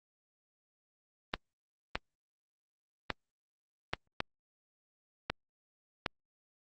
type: clicks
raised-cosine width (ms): 0.3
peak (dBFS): -14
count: 7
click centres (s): 1.339 / 1.955 / 3.103 / 3.935 / 4.204 / 5.3 / 6.062
effects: Opus 24 kbps